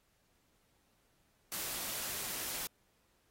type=noise with amplitude modulation; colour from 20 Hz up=white; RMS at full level=-38 dBFS; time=1.52-2.67 s; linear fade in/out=0 ms; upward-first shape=sine; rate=222 Hz; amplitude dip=35%; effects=pink hiss -74 dBFS RMS until 3.3 s + AAC 48 kbps